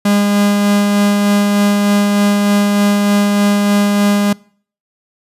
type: tone with tremolo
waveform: 45% pulse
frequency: 203.9 Hz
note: G#3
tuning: 32 cents flat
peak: -9 dBFS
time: 0.05-4.33 s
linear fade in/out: 5 ms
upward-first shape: sine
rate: 3.3 Hz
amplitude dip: 25%
effects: noise-tail reverb RT60 0.5 s tail -24 dB re dry + resampled to 32000 Hz